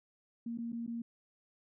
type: tone with dropouts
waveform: sine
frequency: 233.1 Hz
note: A#3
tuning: in tune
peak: -36 dBFS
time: 0.46-1.02 s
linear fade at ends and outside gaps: 5 ms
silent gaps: 0.576-0.585 / 0.721-0.728 / 0.865-0.876 s
effects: none